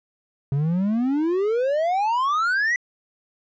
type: exponential sweep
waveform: triangle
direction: up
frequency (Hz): 134.4 to 2001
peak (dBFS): -17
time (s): 0.52-2.76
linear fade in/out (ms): 2
effects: resampled to 16000 Hz